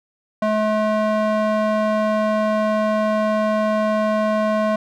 square tone with band-pass filter, 214.6 Hz, A3, 43 cents flat, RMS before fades -19 dBFS, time 0.42-4.76 s, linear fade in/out 5 ms, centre 750 Hz, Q 1.3, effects none

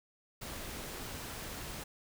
pink noise, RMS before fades -43 dBFS, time 0.41-1.84 s, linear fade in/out 10 ms, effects none

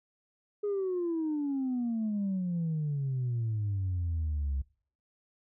sine exponential sweep, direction down, 418.4 to 66.1 Hz, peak -27 dBFS, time 0.63-4.62 s, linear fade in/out 10 ms, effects noise-tail reverb RT60 0.5 s tail -23 dB re dry + tanh soft clip ceiling -26 dBFS

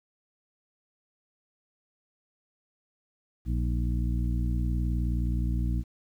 harmonic tone with a mistuned harmonic, 59.3 Hz, A#1, 30 cents sharp, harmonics 1 / 2 / 3 / 4 / 5, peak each -26 / -32 / -36 / -38 / -40 dBFS, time 3.45-5.84 s, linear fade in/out 50 ms, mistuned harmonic 5, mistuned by +85 cents, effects 10-bit

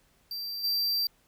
square tone with level steps, 4699 Hz, D8, in tune, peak -34 / -26 dBFS, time 0.31-1.07 s, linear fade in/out 2 ms, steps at 0.63 s, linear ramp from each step 20 ms, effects pink hiss -66 dBFS RMS until 1.27 s

